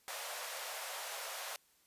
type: high-pass noise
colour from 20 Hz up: pink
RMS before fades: -43 dBFS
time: 0.08-1.56 s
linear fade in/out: 0 ms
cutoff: 520 Hz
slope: 48 dB/octave
effects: white hiss -70 dBFS RMS until 1.86 s + resampled to 32000 Hz